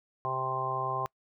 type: harmonic tone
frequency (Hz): 130.81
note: C3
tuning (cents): 0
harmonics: 1 / 3 / 4 / 5 / 6 / 7 / 8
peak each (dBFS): -39 / -40 / -43 / -39 / -36 / -43 / -32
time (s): 0.25-1.06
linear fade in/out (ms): 0
effects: noise-tail reverb RT60 0.1 s tail -25 dB re dry